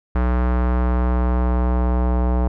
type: tone with low-pass filter sweep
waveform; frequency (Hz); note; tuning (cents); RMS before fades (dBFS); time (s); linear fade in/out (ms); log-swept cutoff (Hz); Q
square; 61.6; B1; -4; -18; 0.15-2.48; 5; 1400 to 870; 1.5
effects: none